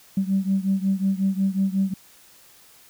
sine beating tone pair, 191.5 / 197 Hz, G3 / G3, -40 / +9 cents, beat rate 5.5 Hz, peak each -21 / -23 dBFS, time 0.17-1.94 s, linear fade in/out 5 ms, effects tanh soft clip ceiling -12 dBFS + white hiss -52 dBFS RMS until 2.89 s

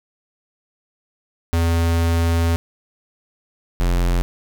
square tone pair in turn, 83.7 / 43.78 Hz, E2 / F1, +27 / +5 cents, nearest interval major seventh, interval 1122 cents, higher first, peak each -16 dBFS, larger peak neither, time 1.53-2.56 / 3.8-4.22 s, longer first, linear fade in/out 0 ms, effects none

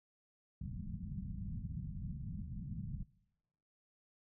white low-pass noise, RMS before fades -43 dBFS, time 0.61-3.03 s, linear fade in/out 5 ms, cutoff 200 Hz, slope 48 dB/octave, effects noise-tail reverb RT60 1.0 s tail -23 dB re dry

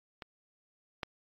clicks, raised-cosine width 0.3 ms, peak -26 / -18 dBFS, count 2, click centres 0.222 / 1.032 s, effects AAC 32 kbps

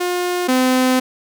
sawtooth tone pair in turn, 356.9 / 256.3 Hz, F4 / C4, +38 / -36 cents, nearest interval tritone, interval 574 cents, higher first, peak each -14 / -9 dBFS, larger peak second, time 0-0.48 / 0.48-1 s, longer second, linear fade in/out 10 ms, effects none

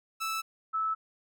sawtooth / sine tone pair in turn, 1314 / 1307.1 Hz, E6 / E6, -6 / -15 cents, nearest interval unison, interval 9 cents, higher first, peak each -27 dBFS, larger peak neither, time 0.2-0.42 / 0.73-0.95 s, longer neither, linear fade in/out 20 ms, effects none

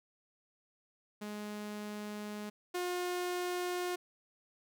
sawtooth tone pair in turn, 209.1 / 357.8 Hz, G#3 / F4, +12 / +42 cents, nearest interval major sixth, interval 930 cents, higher second, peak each -36 / -30 dBFS, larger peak second, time 1.21-2.5 / 2.74-3.96 s, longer first, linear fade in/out 10 ms, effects none

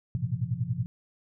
sine tone cluster, 98.8 / 109.5 / 120.1 / 130.8 / 171.9 Hz, G2 / A2 / B2 / C3 / F3, +14 / -8 / -48 / 0 / -27 cents, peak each -38 / -35 / -31 / -33 / -36 dBFS, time 0.15-0.86 s, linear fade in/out 0 ms, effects none

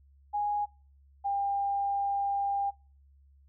sine tone pair in turn, 826 / 799.2 Hz, G#5 / G5, -10 / +33 cents, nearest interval minor second, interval 57 cents, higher first, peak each -27 dBFS, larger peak neither, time 0.33-0.66 / 1.24-2.71 s, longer second, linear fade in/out 20 ms, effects noise-tail reverb RT60 0.4 s tail -26 dB re dry + added 69 Hz sine -57 dBFS peak until 3.48 s

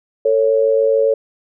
sine tone pair together, 447.3 / 554.4 Hz, A4 / C#5, +28 / 0 cents, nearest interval major third, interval 372 cents, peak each -14 dBFS, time 0.25-1.14 s, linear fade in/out 5 ms, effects none

